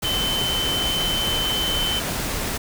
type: tone in noise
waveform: sine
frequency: 3064 Hz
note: G7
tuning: 40 cents flat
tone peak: -22 dBFS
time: 0.04-2 s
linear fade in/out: 10 ms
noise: pink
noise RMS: -26 dBFS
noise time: 0.02-2.58 s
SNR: +1 dB
effects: none